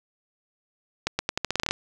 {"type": "accelerating click train", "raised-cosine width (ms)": 0.2, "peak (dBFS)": -7, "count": 12, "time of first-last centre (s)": [1.07, 1.71], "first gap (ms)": 120, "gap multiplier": 0.84, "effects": []}